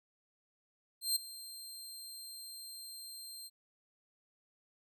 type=tone with ADSR envelope; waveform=20% pulse; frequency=4169 Hz; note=C8; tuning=7 cents flat; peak=-22 dBFS; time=1.01-3.5 s; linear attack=150 ms; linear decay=8 ms; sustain=-18 dB; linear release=37 ms; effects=none